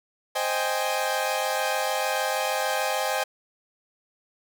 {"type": "chord", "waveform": "sawtooth", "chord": "Ab major seventh", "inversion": "first", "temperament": "equal", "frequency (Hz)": [523.3, 622.3, 784, 830.6], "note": ["C5", "Eb5", "G5", "Ab5"], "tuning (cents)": [0, 0, 0, 0], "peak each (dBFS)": -26, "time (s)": [0.35, 3.24], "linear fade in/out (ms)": 10, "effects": []}